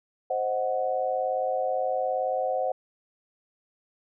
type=chord; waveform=sine; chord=C diminished; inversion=none; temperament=equal; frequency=523.3 / 622.3 / 740 Hz; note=C5 / Eb5 / Gb5; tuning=0 / 0 / 0 cents; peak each=-28 / -31 / -28 dBFS; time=0.3-2.72 s; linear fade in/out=5 ms; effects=none